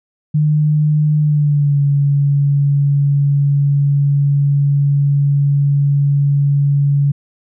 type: tone with pitch glide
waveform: sine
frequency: 151.1 to 141.8 Hz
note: D3 to C#3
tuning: +50 to +40 cents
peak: -10 dBFS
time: 0.34-7.12 s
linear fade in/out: 10 ms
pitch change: -110 cents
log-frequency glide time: 1.18-1.8 s
effects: none